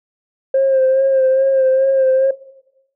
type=tone with vibrato; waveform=sine; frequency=531 Hz; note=C5; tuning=25 cents sharp; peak=-9 dBFS; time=0.54-2.31 s; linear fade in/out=5 ms; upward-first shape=sine; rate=2.4 Hz; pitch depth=31 cents each way; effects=noise-tail reverb RT60 1.0 s tail -20 dB re dry + tanh soft clip ceiling -7 dBFS